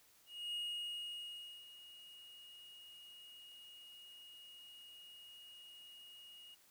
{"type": "tone with ADSR envelope", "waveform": "triangle", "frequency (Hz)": 2872, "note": "F7", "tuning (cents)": 48, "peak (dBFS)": -37, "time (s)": [0.26, 6.55], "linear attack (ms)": 280, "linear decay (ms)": 1100, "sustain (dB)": -16, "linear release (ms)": 11, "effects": ["white hiss -68 dBFS RMS until 6.7 s"]}